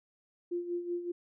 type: tone with tremolo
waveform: sine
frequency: 349.2 Hz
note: F4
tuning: in tune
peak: -30 dBFS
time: 0.51-1.12 s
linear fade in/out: 10 ms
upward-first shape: sine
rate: 5.3 Hz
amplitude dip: 65%
effects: none